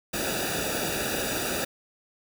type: noise with comb filter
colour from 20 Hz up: pink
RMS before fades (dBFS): -29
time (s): 0.13-1.65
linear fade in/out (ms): 10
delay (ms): 0.94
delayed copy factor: -0.95
effects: none